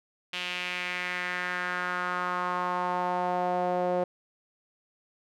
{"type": "tone with band-pass filter sweep", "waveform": "sawtooth", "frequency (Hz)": 179.5, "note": "F3", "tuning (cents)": 48, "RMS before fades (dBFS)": -30, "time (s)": [0.33, 4.04], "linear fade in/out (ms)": 5, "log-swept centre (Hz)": [2900, 570], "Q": 3, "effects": []}